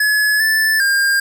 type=tone with pitch steps; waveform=square; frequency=1702 / 1756 / 1606 Hz; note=G#6 / A6 / G6; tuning=+42 / -4 / +41 cents; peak=-13 dBFS; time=0-1.2 s; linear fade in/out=5 ms; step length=400 ms; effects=none